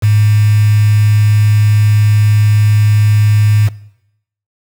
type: tone with quantisation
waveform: sine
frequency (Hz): 105.6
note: G#2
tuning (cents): +29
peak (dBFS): -6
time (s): 0.02-3.69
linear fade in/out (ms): 20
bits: 4
effects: noise-tail reverb RT60 0.8 s tail -20 dB re dry